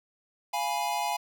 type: chord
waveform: square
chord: F diminished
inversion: none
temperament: equal with one note detuned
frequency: 698.5 / 830.6 / 979.8 Hz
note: F5 / Ab5 / Cb6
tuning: 0 / 0 / -14 cents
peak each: -34 / -31 / -34 dBFS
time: 0.53-1.17 s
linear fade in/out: 10 ms
effects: none